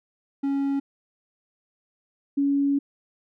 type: tone pair in turn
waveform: triangle / sine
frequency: 277.2 / 280.7 Hz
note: C#4 / C#4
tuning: 0 / +22 cents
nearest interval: unison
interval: 22 cents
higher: second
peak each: -20 / -19 dBFS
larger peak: second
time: 0.43-0.8 / 2.37-2.79 s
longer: second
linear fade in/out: 10 ms
effects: none